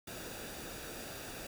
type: noise with comb filter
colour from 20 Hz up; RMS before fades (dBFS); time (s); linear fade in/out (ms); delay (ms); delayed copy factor
pink; -45; 0.07-1.47; 5; 0.95; -0.5
effects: none